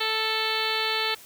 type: harmonic tone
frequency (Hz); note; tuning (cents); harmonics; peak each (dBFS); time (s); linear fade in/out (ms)
440; A4; 0; 1 / 2 / 3 / 4 / 5 / 6 / 7 / 8 / 9 / 10; -33 / -33 / -33 / -33 / -33 / -33 / -33 / -33 / -33 / -33; 0-1.15; 10
effects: white hiss -48 dBFS RMS until 1.25 s